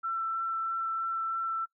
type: tone with vibrato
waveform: sine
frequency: 1339 Hz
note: E6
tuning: 27 cents sharp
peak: -29 dBFS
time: 0.03-1.66 s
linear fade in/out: 20 ms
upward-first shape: sine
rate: 3.1 Hz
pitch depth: 8 cents each way
effects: noise-tail reverb RT60 0.1 s tail -18 dB re dry